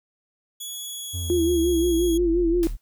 15% pulse tone with pitch glide, 3374 to 3316 Hz, G#7 to G#7, +27 to -3 cents, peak -25 dBFS, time 0.6-2.18 s, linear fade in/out 10 ms, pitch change -30 cents, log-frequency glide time 0.83-1.51 s
triangle exponential sweep, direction down, 91.6 to 36.71 Hz, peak -25 dBFS, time 1.13-2.77 s, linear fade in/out 20 ms
sine tone with vibrato, 341.6 Hz, F4, 38 cents flat, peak -18 dBFS, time 1.3-2.67 s, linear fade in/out 0 ms, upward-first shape sine, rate 5.7 Hz, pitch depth 71 cents each way
white noise with exponential decay, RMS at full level -33 dBFS, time 2.63-2.81 s, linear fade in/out 0 ms, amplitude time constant 38 ms
effects none

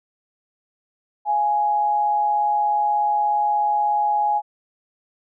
sine tone pair together, 696 / 832.7 Hz, F5 / G#5, -6 / +4 cents, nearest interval minor third, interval 310 cents, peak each -29 / -17 dBFS, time 1.25-4.42 s, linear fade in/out 50 ms, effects none

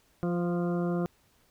harmonic tone with a mistuned harmonic, 174.61 Hz, F3, in tune, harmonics 1 / 2 / 3 / 4 / 6 / 7 / 8, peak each -28 / -32 / -37 / -40 / -46 / -45 / -47 dBFS, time 0.23-1.06 s, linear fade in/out 0 ms, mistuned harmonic 3, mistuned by -17 cents, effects pink hiss -66 dBFS RMS until 1.5 s

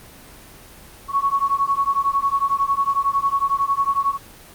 sine beating tone pair, 1105 / 1116 Hz, C#6 / C#6, -6 / +11 cents, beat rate 11 Hz, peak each -20 dBFS, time 1.08-4.18 s, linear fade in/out 50 ms, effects pink hiss -43 dBFS RMS until 4.54 s + Opus 24 kbps

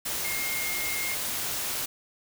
sine tone in noise, 2135 Hz, C7, 34 cents sharp, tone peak -32 dBFS, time 0.24-1.15 s, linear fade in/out 10 ms, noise white, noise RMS -31 dBFS, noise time 0.05-1.86 s, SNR -4 dB, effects none

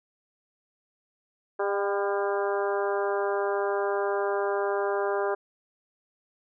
harmonic tone with a mistuned harmonic, 200.9 Hz, G3, 43 cents sharp, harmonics 2 / 3 / 4 / 5 / 6 / 7 / 8, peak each -27 / -31 / -33 / -35 / -37 / -38 / -39 dBFS, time 1.59-5.35 s, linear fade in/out 10 ms, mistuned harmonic 4, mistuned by -30 cents, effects none

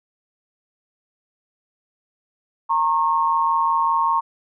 sine tone pair together, 921 / 1086.1 Hz, A#5 / C#6, -21 / -36 cents, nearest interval minor third, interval 285 cents, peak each -19 dBFS, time 2.69-4.21 s, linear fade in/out 20 ms, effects none

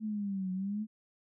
sine exponential two-way sweep, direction down then up, 220 to 183.6 to 220 Hz, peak -32 dBFS, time 0-0.87 s, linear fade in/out 50 ms, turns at 0.52 s, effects none

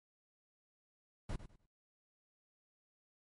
brown noise with echo, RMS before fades -39 dBFS, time 1.29-1.36 s, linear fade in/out 5 ms, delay 100 ms, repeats 3, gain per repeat -12 dB, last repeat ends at 1.66 s, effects noise-tail reverb RT60 0.3 s tail -26 dB re dry + MP3 48 kbps

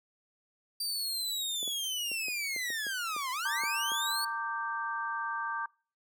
sawtooth linear two-way sweep, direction down then up, 4699 to 989 to 4494 Hz, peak -29 dBFS, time 0.8-4.25 s, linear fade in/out 5 ms, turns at 3.31 s
clicks, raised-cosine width 2 ms, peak -29 dBFS, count 10, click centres 1.629 / 1.677 / 2.116 / 2.283 / 2.563 / 2.703 / 2.867 / 3.164 / 3.636 / 3.918 s
sine chord, G minor, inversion first, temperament equal with one note detuned, 917.4 / 1174.7 / 1568 Hz, Bb5 / D6 / G6, -28 / 0 / 0 cents, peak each -37 / -36 / -36 dBFS, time 3.45-5.66 s, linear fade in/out 5 ms
effects noise-tail reverb RT60 0.4 s tail -25 dB re dry + high-pass 300 Hz 12 dB/octave

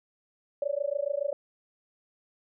sine tone with amplitude modulation, 570 Hz, C#5, 48 cents sharp, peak -23 dBFS, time 0.62-1.33 s, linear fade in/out 2 ms, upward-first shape sine, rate 27.1 Hz, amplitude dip 100%, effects none

